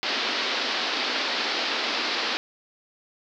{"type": "band-pass noise", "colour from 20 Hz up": "white", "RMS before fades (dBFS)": -27, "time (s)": [0.03, 2.37], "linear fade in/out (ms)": 0, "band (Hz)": [230, 4900], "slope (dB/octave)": 48, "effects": []}